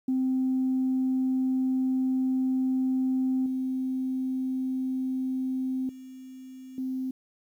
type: tone with level steps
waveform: sine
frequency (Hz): 260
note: C4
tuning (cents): -11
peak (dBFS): -22 / -26 / -41 / -28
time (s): 0.08-7.11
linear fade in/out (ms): 5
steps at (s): 3.46 / 5.89 / 6.78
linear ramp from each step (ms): 2
effects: tanh soft clip ceiling -19 dBFS + 10-bit